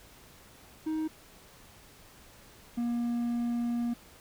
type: tone pair in turn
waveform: triangle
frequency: 314.1 / 237.6 Hz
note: D#4 / A#3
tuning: +16 / +33 cents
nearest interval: perfect fourth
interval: 483 cents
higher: first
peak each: -27 / -26 dBFS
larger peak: second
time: 0.86-1.08 / 2.77-3.94 s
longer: second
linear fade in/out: 10 ms
effects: pink hiss -55 dBFS RMS until 4.2 s